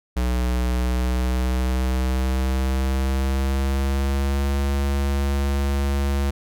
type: tone with pitch glide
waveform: square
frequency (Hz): 61.6 to 69.54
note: B1 to C#2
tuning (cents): -4 to +6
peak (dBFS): -20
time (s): 0.16-6.31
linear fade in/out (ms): 10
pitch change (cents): +210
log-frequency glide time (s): 0.68-4.55
effects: none